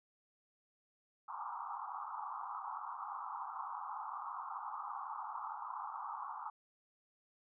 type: band-pass noise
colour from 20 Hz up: pink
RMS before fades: -44 dBFS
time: 1.28-6.5 s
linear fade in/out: 5 ms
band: 800 to 1300 Hz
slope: 96 dB/octave
effects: none